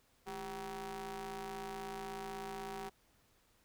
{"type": "ring-modulated tone", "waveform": "sawtooth", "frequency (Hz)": 184.3, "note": "F#3", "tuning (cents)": -7, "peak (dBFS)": -35, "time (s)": [0.26, 2.9], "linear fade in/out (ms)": 20, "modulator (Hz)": 581, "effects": ["pink hiss -71 dBFS RMS until 3.64 s"]}